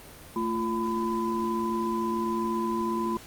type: tone cluster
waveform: sine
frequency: 223.8 / 345.2 / 1006 Hz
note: A3 / F4 / B5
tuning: +30 / -20 / +32 cents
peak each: -30 dBFS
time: 0.36-3.17 s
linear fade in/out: 2 ms
effects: pink hiss -47 dBFS RMS until 3.26 s + Opus 32 kbps